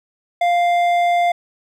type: tone with hard clipping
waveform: sine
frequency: 698.5 Hz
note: F5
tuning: in tune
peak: -15 dBFS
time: 0.41-1.32 s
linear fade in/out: 5 ms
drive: 8 dB
effects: none